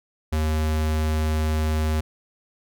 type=tone; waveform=square; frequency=77.78 Hz; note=D#2; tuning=in tune; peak=-21 dBFS; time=0.32-2.01 s; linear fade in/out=10 ms; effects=none